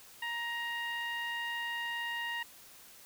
15% pulse tone with low-pass filter, 939 Hz, A#5, 12 cents sharp, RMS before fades -37 dBFS, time 0.22-2.43 s, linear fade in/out 5 ms, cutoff 2300 Hz, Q 3.3, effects white hiss -55 dBFS RMS until 3.05 s

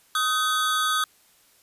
square tone cluster, 1255 / 1525 / 3414 Hz, D#6 / G6 / G#7, +15 / -48 / +47 cents, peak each -24 / -29 / -29 dBFS, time 0.15-1.04 s, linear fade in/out 2 ms, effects white hiss -59 dBFS RMS until 1.62 s + resampled to 32000 Hz

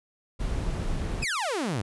brown noise, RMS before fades -29 dBFS, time 0.39-1.25 s, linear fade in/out 20 ms
sawtooth exponential sweep, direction down, 2678 to 91.9 Hz, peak -23 dBFS, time 1.22-1.82 s, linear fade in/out 10 ms
effects resampled to 24000 Hz

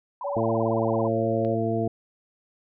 sine tone with vibrato, 880 Hz, A5, in tune, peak -31 dBFS, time 0.21-1.08 s, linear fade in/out 2 ms, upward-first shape sine, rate 18 Hz, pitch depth 270 cents each way
sine tone with pitch glide, 571 to 552.5 Hz, D5 to C#5, -49 to -6 cents, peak -27 dBFS, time 0.24-1.55 s, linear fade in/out 10 ms, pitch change -57 cents, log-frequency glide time 0.55-1.16 s
harmonic tone, 113 Hz, A2, 47 cents sharp, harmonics 1 / 2 / 3 / 4 / 6, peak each -29 / -29 / -29 / -29 / -29 dBFS, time 0.36-1.88 s, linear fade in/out 5 ms
click, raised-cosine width 0.3 ms, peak -30 dBFS, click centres 1.449 s
effects none

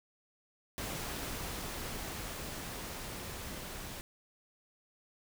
pink noise with level ramp, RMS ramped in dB -39 to -44 dBFS, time 0.78-4.01 s, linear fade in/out 0 ms, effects none

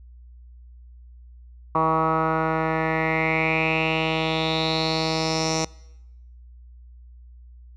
10% pulse tone with low-pass filter sweep, 160 Hz, D#3, 49 cents sharp, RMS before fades -23 dBFS, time 1.75-5.65 s, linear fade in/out 2 ms, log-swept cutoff 1100 to 6000 Hz, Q 6.1, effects noise-tail reverb RT60 0.9 s tail -23 dB re dry + added 60 Hz sine -43 dBFS peak until 7.76 s

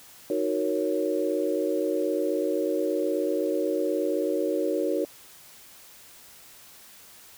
sine chord, D# minor seventh, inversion none, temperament equal, 311.1 / 370 / 466.2 / 554.4 Hz, D#4 / F#4 / A#4 / C#5, 0 / 0 / 0 / 0 cents, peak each -29 dBFS, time 0.3-5.05 s, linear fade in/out 2 ms, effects white hiss -50 dBFS RMS until 7.37 s

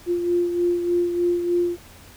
sine beating tone pair, 349.2 / 352.5 Hz, F4 / F4, 0 / +16 cents, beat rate 3.3 Hz, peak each -19 / -28 dBFS, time 0.06-1.77 s, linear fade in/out 50 ms, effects added 86 Hz sine -51 dBFS peak until 2.16 s + pink hiss -47 dBFS RMS until 2.16 s

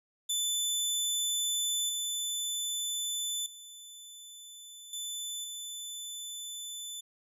20% pulse tone with level steps, 3512 Hz, A7, 4 cents flat, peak -23 / -26 / -41 / -30 / -33 dBFS, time 0.29-7.01 s, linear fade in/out 10 ms, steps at 1.89 / 3.46 / 4.93 / 5.44 s, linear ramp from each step 2 ms, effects none

